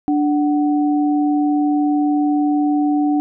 sine tone pair together, 294.6 / 745.6 Hz, D4 / F#5, +6 / +13 cents, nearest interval octave + major third, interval 1607 cents, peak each -14 / -23 dBFS, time 0.08-3.2 s, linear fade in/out 0 ms, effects none

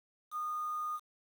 sine tone with quantisation, 1227 Hz, D#6, 25 cents flat, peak -34 dBFS, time 0.31-1 s, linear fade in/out 50 ms, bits 9, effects none

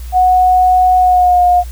sine tone with pitch glide, 735 to 714.9 Hz, F#5 to F5, -12 to +40 cents, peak -6 dBFS, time 0.12-1.64 s, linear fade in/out 50 ms, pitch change -48 cents, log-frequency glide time 0.98-1.42 s, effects added 60 Hz sine -23 dBFS peak until 1.71 s + white hiss -40 dBFS RMS until 1.71 s

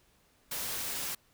white noise, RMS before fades -36 dBFS, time 0.51-1.15 s, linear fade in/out 5 ms, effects pink hiss -67 dBFS RMS until 1.33 s

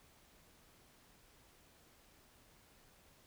silence, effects pink hiss -66 dBFS RMS until 3.26 s

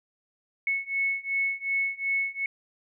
sine beating tone pair, 2200 / 2202.7 Hz, C#7 / C#7, -14 / -12 cents, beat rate 2.7 Hz, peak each -29 / -28 dBFS, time 0.67-2.46 s, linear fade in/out 2 ms, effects none

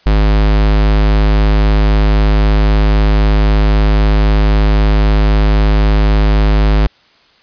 square tone, 51.91 Hz, G#1, in tune, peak -8 dBFS, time 0.06-6.87 s, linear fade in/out 5 ms, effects white hiss -49 dBFS RMS until 7.42 s + resampled to 11025 Hz

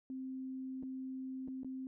sine tone with dropouts, 261.6 Hz, C4, in tune, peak -40 dBFS, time 0.1-1.87 s, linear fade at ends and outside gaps 1 ms, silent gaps 0.827-0.833 / 1.477-1.483 / 1.633-1.646 s, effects none

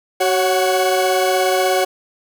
40% pulse tone cluster, 375.8 / 555 / 735 Hz, F#4 / C#5 / F#5, +27 / +2 / -12 cents, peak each -18 dBFS, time 0.2-1.85 s, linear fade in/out 10 ms, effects none

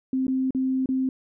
sine tone with dropouts, 261.6 Hz, C4, in tune, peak -21 dBFS, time 0.13-1.09 s, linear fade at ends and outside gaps 2 ms, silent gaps 0.268-0.28 / 0.507-0.548 / 0.859-0.889 s, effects none

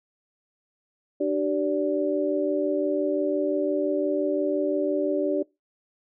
sine tone cluster, 297.5 / 383.3 / 580 Hz, D4 / G4 / D5, +22 / -39 / -22 cents, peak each -26 dBFS, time 1.2-5.43 s, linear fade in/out 10 ms, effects noise-tail reverb RT60 0.2 s tail -21 dB re dry

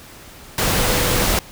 sine tone in noise, 493.9 Hz, B4, in tune, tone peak -25 dBFS, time 0.79-1.24 s, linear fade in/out 2 ms, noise pink, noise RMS -18 dBFS, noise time 0.58-1.39 s, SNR -10 dB, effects pink hiss -41 dBFS RMS until 1.51 s

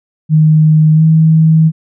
sine tone with pitch glide, 155.56 to 159.47 Hz, D#3 to D#3, 0 to +43 cents, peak -4 dBFS, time 0.29-1.72 s, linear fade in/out 50 ms, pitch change +43 cents, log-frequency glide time 0.94-1.03 s, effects none

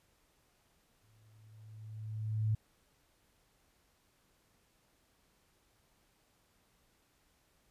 sine tone with exponential growth, 108.6 Hz, A2, 22 cents flat, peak -27 dBFS, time 1.03-2.55 s, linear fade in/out 5 ms, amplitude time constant 330 ms, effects pink hiss -72 dBFS RMS until 7.7 s + resampled to 32000 Hz

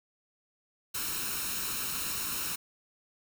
white noise with comb filter, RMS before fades -34 dBFS, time 0.94-2.56 s, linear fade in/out 10 ms, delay 0.74 ms, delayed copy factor +0.65, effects none

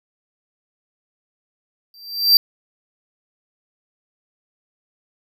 square tone with exponential growth, 4699 Hz, D8, in tune, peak -6 dBFS, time 1.94-2.37 s, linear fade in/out 1 ms, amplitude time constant 92 ms, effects none

